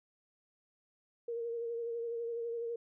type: tone with vibrato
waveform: sine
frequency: 466.2 Hz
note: A#4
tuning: in tune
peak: -35 dBFS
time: 1.28-2.76 s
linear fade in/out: 5 ms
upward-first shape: sine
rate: 12 Hz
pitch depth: 28 cents each way
effects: none